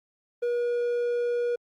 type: tone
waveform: triangle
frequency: 480.5 Hz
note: B4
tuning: 48 cents flat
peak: -22 dBFS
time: 0.42-1.56 s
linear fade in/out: 10 ms
effects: Opus 32 kbps